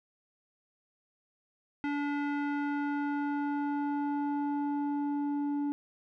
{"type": "tone with low-pass filter sweep", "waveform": "square", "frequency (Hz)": 288.1, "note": "D4", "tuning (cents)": -33, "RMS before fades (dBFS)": -32, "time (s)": [1.84, 5.72], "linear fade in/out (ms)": 0, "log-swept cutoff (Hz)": [2100, 580], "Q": 1.6, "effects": []}